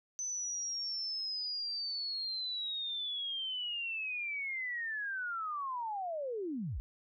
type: linear sweep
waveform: sine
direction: down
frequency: 6100 to 38.65 Hz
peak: -35 dBFS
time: 0.19-6.8 s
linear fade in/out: 0 ms
effects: none